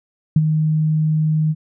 sine tone with ADSR envelope, 155.56 Hz, D#3, in tune, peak -7 dBFS, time 0.36-1.55 s, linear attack 4 ms, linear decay 39 ms, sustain -7 dB, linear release 43 ms, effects none

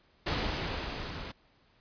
pink noise with level ramp, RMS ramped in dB -30 to -41 dBFS, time 0.26-1.32 s, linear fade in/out 10 ms, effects pink hiss -66 dBFS RMS until 1.8 s + resampled to 11025 Hz

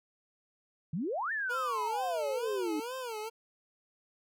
sine exponential two-way sweep, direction up then down, 144.3 to 1835 to 294.5 Hz, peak -31 dBFS, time 0.93-2.8 s, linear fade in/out 5 ms, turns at 1.32 s
25% pulse tone with vibrato, 471.7 Hz, A#4, 20 cents sharp, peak -33 dBFS, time 1.49-3.3 s, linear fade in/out 20 ms, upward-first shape sine, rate 2.2 Hz, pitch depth 180 cents each way
effects none

